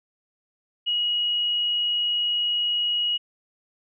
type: tone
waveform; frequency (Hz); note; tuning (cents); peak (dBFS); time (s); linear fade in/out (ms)
sine; 2900; F#7; -35; -21; 0.86-3.18; 20
effects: none